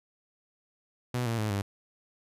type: tone with pitch steps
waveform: sawtooth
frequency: 123.47 / 115.2 / 107.49 / 100.29 Hz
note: B2 / A#2 / A2 / G2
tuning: 0 / -20 / -40 / +40 cents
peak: -24 dBFS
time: 1.14-1.62 s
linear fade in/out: 5 ms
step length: 120 ms
effects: resampled to 32000 Hz